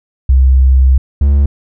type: tone pair in turn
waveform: sine / triangle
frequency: 65.41 / 70.36 Hz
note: C2 / C#2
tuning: 0 / +26 cents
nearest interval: minor second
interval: 126 cents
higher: second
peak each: -4 dBFS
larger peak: neither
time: 0.29-0.98 / 1.21-1.46 s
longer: first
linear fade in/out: 5 ms
effects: none